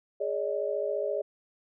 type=chord; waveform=sine; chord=Ab suspended fourth; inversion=none; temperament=equal with one note detuned; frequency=415.3 / 567.7 / 622.3 Hz; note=Ab4 / Db5 / Eb5; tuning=0 / +41 / 0 cents; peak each=-32 / -31 / -33 dBFS; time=0.2-1.22 s; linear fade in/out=10 ms; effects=none